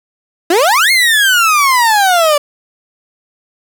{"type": "exponential two-way sweep", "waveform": "30% pulse", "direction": "up then down", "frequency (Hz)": [320.2, 2171, 573], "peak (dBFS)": -5, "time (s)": [0.5, 2.38], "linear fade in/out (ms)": 5, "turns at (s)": 0.91, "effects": []}